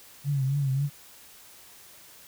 sine tone with vibrato, 137.8 Hz, C#3, 10 cents flat, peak -23 dBFS, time 0.24-0.9 s, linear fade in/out 50 ms, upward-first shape triangle, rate 3.7 Hz, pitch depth 95 cents each way, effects white hiss -51 dBFS RMS until 2.27 s

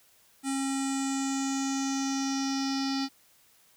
square tone with low-pass filter sweep, 271 Hz, C#4, 39 cents flat, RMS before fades -30 dBFS, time 0.43-3.09 s, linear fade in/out 50 ms, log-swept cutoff 8900 to 4800 Hz, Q 5.8, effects white hiss -62 dBFS RMS until 3.76 s

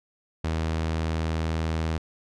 sawtooth tone, 80.3 Hz, E2, 45 cents flat, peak -21 dBFS, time 0.44-1.98 s, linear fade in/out 5 ms, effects low-pass 6000 Hz 12 dB/octave

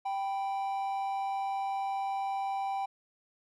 triangle tone pair together, 782.5 / 987.8 Hz, G5 / B5, -3 / 0 cents, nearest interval major third, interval 403 cents, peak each -29 / -39 dBFS, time 0.05-2.86 s, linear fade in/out 10 ms, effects none

